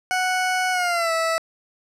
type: tone with pitch glide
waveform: 20% pulse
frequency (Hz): 739 to 654.6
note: F#5 to E5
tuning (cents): -2 to -12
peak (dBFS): -15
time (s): 0.11-1.38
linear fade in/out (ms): 0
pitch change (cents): -210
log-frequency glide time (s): 0.72-1.12
effects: low-pass 10000 Hz 12 dB/octave